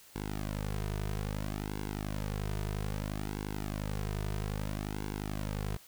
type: tone with flanger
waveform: sawtooth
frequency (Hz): 51.4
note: G#1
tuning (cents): -17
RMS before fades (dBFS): -36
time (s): 0.15-5.77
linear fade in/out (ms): 10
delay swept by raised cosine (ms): 1.6 to 3.7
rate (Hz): 0.61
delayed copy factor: -0.8
effects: white hiss -57 dBFS RMS until 5.87 s